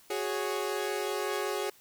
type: chord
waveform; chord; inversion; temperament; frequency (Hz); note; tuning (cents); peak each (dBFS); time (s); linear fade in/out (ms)
sawtooth; F# suspended second; none; equal; 370 / 415.3 / 554.4; F#4 / G#4 / C#5; 0 / 0 / 0; -31 / -29 / -34; 0.1-1.7; 5
effects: white hiss -59 dBFS RMS until 1.8 s